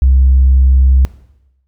sine tone, 65.7 Hz, C2, 8 cents sharp, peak -4 dBFS, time 0.02-1.05 s, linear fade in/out 0 ms, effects noise-tail reverb RT60 0.9 s tail -19 dB re dry + tanh soft clip ceiling -2 dBFS

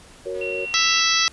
sine chord, F# major, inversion none, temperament equal, 370 / 466.2 / 554.4 Hz, F#4 / A#4 / C#5, 0 / 0 / 0 cents, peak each -30 dBFS, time 0.25-0.66 s, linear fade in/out 20 ms
click train, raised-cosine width 0.3 ms, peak -32 dBFS, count 163, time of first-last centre 0.35-1.019 s, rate 242 Hz
sine tone, 2731 Hz, F7, 39 cents flat, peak -27 dBFS, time 0.41-1 s, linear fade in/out 5 ms
harmonic tone, 659.3 Hz, E5, in tune, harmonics 2 / 3 / 4 / 5 / 6 / 7 / 8 / 9, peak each -25 / -25 / -25 / -25 / -25 / -25 / -25 / -25 dBFS, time 0.74-1.28 s, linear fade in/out 0 ms
effects pink hiss -47 dBFS RMS until 1.32 s + resampled to 24000 Hz

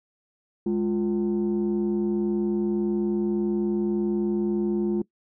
sine tone pair together, 207.5 / 349.2 Hz, G#3 / F4, -1 / 0 cents, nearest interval major sixth, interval 901 cents, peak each -23 dBFS, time 0.66-5.02 s, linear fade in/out 5 ms, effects noise-tail reverb RT60 0.1 s tail -21 dB re dry + tanh soft clip ceiling -18 dBFS

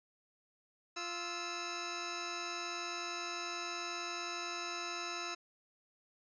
10% pulse tone pair together, 347.9 / 1312.4 Hz, F4 / E6, -7 / -8 cents, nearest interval octave + major seventh, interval 2299 cents, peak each -34 / -32 dBFS, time 0.96-5.35 s, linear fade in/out 10 ms, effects resampled to 16000 Hz

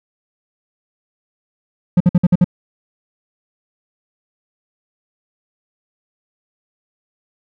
triangle tone bursts, 177.3 Hz, F3, 26 cents sharp, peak -5 dBFS, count 6, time 1.97-2.444 s, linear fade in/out 5 ms, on 34 ms, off 54 ms, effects none

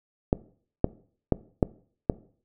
clicks, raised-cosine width 2 ms, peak -6 dBFS, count 5, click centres 0.329 / 0.844 / 1.323 / 1.628 / 2.098 s, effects noise-tail reverb RT60 0.5 s tail -20 dB re dry

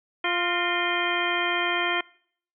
harmonic tone with a mistuned harmonic, 349.2 Hz, F4, in tune, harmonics 1 / 2 / 3 / 4 / 5 / 6 / 7 / 9, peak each -31 / -31 / -31 / -31 / -31 / -31 / -31 / -31 dBFS, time 0.24-2.01 s, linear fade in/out 5 ms, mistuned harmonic 5, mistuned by +65 cents, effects noise-tail reverb RT60 0.6 s tail -24 dB re dry

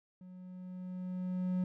triangle tone with level ramp, 182.8 Hz, F#3, 21 cents flat, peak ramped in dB -47 to -27 dBFS, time 0.21-1.64 s, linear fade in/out 2 ms, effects none

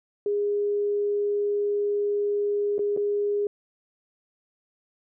sine tone with dropouts, 410.2 Hz, G#4, 21 cents flat, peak -22 dBFS, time 0.26-3.47 s, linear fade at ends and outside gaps 2 ms, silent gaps 2.782-2.792 / 2.965-2.973 s, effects none

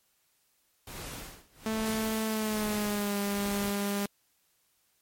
pink noise with tremolo, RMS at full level -40 dBFS, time 0.87-3.71 s, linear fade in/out 2 ms, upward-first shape sine, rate 1.2 Hz, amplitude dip 95%
sawtooth tone with pitch glide, 220 to 201.7 Hz, A3 to G3, 0 to +50 cents, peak -25 dBFS, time 1.66-4.06 s, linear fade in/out 2 ms, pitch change -150 cents, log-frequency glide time 2.26-3.18 s
white noise, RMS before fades -41 dBFS, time 1.85-4.06 s, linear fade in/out 10 ms
effects white hiss -71 dBFS RMS until 5.01 s + MP3 64 kbps

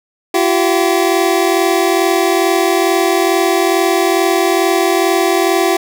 25% pulse tone pair together, 340.2 / 382.5 Hz, F4 / G4, -45 / -42 cents, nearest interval major second, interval 203 cents, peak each -10 dBFS, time 0.34-5.77 s, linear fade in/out 5 ms, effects none

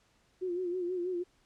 sine tone with vibrato, 358.7 Hz, F4, 46 cents sharp, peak -31 dBFS, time 0.41-1.24 s, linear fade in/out 20 ms, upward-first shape sine, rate 6.2 Hz, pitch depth 65 cents each way, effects pink hiss -69 dBFS RMS until 1.45 s + low-pass 8000 Hz 12 dB/octave

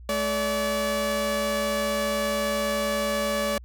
sawtooth tone pair together, 215 / 574.8 Hz, A3 / D5, -40 / -37 cents, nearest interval octave + perfect fourth, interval 1703 cents, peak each -26 / -21 dBFS, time 0.09-3.58 s, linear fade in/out 2 ms, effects added 60 Hz sine -41 dBFS peak until 3.64 s

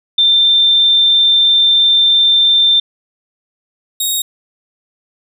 sine / 15% pulse tone pair in turn, 3577 / 3759 Hz, A7 / A#7, +28 / +14 cents, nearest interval minor second, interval 86 cents, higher second, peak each -7 dBFS, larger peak neither, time 0.18-2.8 / 4-4.22 s, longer first, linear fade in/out 5 ms, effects none

